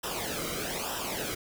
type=noise with flanger; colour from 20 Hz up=pink; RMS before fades=-34 dBFS; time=0.03-1.35 s; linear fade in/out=10 ms; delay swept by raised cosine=0.45 to 1.17 ms; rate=1.1 Hz; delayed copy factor=-0.75; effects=none

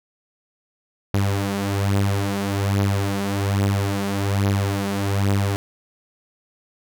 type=beating tone pair; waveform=sawtooth; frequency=99 / 100.2 Hz; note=G2 / G2; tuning=+18 / +38 cents; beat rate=1.2 Hz; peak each=-17 / -20 dBFS; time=1.14-5.56 s; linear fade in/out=0 ms; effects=none

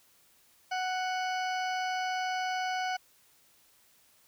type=harmonic tone with a mistuned harmonic; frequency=741 Hz; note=F#5; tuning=2 cents sharp; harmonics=1 / 2 / 3 / 4 / 6 / 7 / 8; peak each=-31 / -37 / -41 / -43 / -47 / -48 / -49 dBFS; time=0.71-2.97 s; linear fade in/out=10 ms; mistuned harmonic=7; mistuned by=-61 cents; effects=white hiss -64 dBFS RMS until 4.27 s

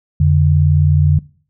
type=tone pair together; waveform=sine; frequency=87.31 / 146.84 Hz; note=F2 / D3; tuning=0 / 0 cents; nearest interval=major sixth; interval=900 cents; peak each=-11 dBFS; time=0.2-1.19 s; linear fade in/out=5 ms; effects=noise-tail reverb RT60 0.5 s tail -22 dB re dry

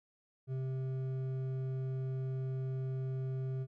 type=tone with hard clipping; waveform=triangle; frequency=131.3 Hz; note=C3; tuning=6 cents sharp; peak=-36 dBFS; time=0.47-3.67 s; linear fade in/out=50 ms; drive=11 dB; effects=none

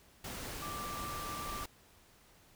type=tone in noise; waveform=sine; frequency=1176 Hz; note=D6; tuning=2 cents sharp; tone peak=-41 dBFS; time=0.62-1.64 s; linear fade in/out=5 ms; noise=pink; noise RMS=-43 dBFS; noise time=0.24-1.66 s; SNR=-1 dB; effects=pink hiss -63 dBFS RMS until 2.55 s

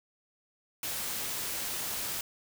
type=noise; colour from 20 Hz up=white; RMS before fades=-35 dBFS; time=0.83-2.21 s; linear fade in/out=2 ms; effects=none

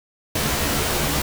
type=noise with comb filter; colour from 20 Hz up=pink; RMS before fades=-22 dBFS; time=0.35-1.22 s; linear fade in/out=5 ms; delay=14 ms; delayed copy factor=+0.6; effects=none

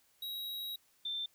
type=tone pair in turn; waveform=square / sine; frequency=3836 / 3564 Hz; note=A#7 / A7; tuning=+49 / +22 cents; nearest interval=minor second; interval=127 cents; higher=first; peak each=-39 / -35 dBFS; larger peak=second; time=0.22-0.76 / 1.05-1.26 s; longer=first; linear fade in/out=5 ms; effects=white hiss -70 dBFS RMS until 1.34 s

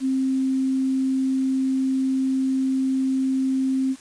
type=tone with quantisation; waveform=sine; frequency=264.2 Hz; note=C4; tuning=17 cents sharp; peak=-19 dBFS; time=0-3.96 s; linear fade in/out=50 ms; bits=8; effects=white hiss -47 dBFS RMS until 4 s + resampled to 22050 Hz

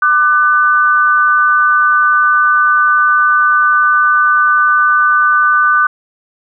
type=tone pair together; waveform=sine; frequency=1190.6 / 1500 Hz; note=D6 / F#6; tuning=+23 / +23 cents; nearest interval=major third; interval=400 cents; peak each=-10 dBFS; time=0.02-5.87 s; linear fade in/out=5 ms; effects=none

